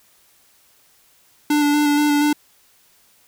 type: tone with vibrato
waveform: square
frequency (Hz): 293.7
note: D4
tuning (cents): 0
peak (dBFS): -15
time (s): 1.5-2.33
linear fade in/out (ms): 5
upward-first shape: square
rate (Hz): 4.2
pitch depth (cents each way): 15
effects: white hiss -56 dBFS RMS until 3.27 s